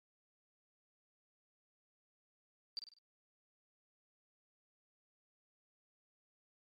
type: tone with echo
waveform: sine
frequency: 4656 Hz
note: D8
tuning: 16 cents flat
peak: -37 dBFS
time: 2.77-2.79 s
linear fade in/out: 0 ms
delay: 49 ms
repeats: 4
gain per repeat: -7 dB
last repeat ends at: 2.986 s
effects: MP3 64 kbps